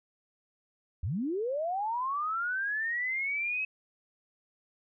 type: linear sweep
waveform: sine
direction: up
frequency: 67 to 2575 Hz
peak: -29 dBFS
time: 1.03-3.65 s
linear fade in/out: 5 ms
effects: none